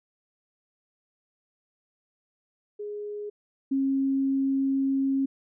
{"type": "tone pair in turn", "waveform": "sine", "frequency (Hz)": [415.3, 270.7], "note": ["G#4", "C#4"], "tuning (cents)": [0, -41], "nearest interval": "perfect fifth", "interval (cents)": 741, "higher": "first", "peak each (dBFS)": [-32, -22], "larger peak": "second", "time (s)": [[2.79, 3.3], [3.71, 5.26]], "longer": "second", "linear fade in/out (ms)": 10, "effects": []}